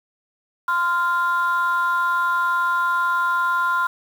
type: tone pair together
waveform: sine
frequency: 1034.8 / 1396.9 Hz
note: C6 / F6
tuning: -19 / 0 cents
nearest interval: perfect fourth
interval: 519 cents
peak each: -19 dBFS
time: 0.68-3.87 s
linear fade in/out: 5 ms
effects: tanh soft clip ceiling -13 dBFS + 7-bit